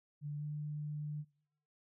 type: tone with pitch glide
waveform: sine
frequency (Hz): 146.83 to 149.31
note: D3 to D3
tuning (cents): 0 to +29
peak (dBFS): -38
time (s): 0.21-1.25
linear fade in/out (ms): 50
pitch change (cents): +29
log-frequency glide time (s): 0.38-0.43
effects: noise-tail reverb RT60 0.7 s tail -24 dB re dry